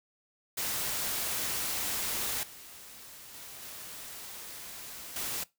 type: noise with level steps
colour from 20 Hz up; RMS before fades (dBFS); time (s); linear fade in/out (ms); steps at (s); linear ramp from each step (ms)
white; -33 / -49 / -46 / -44 / -35; 0.57-5.44; 10; 2.43 / 3.34 / 3.62 / 5.16; 2
effects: noise-tail reverb RT60 0.2 s tail -20 dB re dry